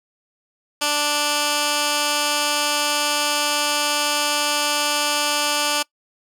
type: tone with band-pass filter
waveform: 15% pulse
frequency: 293.7 Hz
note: D4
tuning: in tune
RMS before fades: -21 dBFS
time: 0.81-5.83 s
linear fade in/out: 10 ms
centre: 5600 Hz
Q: 0.51
effects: noise-tail reverb RT60 0.1 s tail -23 dB re dry